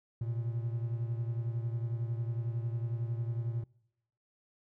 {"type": "beating tone pair", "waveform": "triangle", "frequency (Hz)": [115.2, 126.2], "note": ["A#2", "B2"], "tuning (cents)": [-20, 38], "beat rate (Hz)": 11, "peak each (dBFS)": [-31, -37], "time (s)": [0.21, 3.64], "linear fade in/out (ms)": 5, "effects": ["noise-tail reverb RT60 0.9 s tail -26 dB re dry"]}